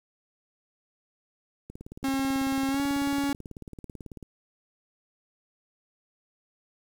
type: click train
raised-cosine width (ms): 3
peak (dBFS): -28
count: 47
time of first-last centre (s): 1.7-4.227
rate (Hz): 18.2
type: tone with pitch glide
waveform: 45% pulse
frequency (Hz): 269.8 to 280.6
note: C#4 to C#4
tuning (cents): -47 to +21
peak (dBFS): -25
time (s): 2.04-3.33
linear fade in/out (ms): 2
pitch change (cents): +68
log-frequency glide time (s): 2.69-2.81
effects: 9-bit